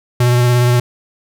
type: tone with vibrato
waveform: square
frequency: 122.4 Hz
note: B2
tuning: 15 cents flat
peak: -10 dBFS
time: 0.2-0.8 s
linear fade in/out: 5 ms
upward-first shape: sine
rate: 17 Hz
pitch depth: 18 cents each way
effects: none